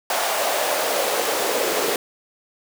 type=noise with high-pass filter sweep; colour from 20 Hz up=pink; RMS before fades=-22 dBFS; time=0.1-1.96 s; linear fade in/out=2 ms; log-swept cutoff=710 to 420 Hz; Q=2.9; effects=none